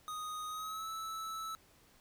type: tone with pitch glide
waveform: square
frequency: 1244.5 to 1310.2 Hz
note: D#6 to E6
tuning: 0 to -11 cents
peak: -40 dBFS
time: 0.08-1.55 s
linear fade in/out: 0 ms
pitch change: +89 cents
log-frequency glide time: 0.48-0.89 s
effects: pink hiss -65 dBFS RMS until 2 s